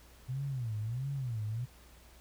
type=tone with vibrato; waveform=sine; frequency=122.1 Hz; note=B2; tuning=19 cents flat; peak=-33 dBFS; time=0.28-1.66 s; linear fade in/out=20 ms; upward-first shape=sine; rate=1.5 Hz; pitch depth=240 cents each way; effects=added 60 Hz sine -57 dBFS peak until 2.2 s + pink hiss -60 dBFS RMS until 2.2 s